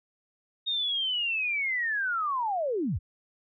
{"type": "linear sweep", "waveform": "sine", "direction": "down", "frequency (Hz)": [3729, 52.1], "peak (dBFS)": -26, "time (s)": [0.66, 2.99], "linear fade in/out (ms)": 20, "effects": []}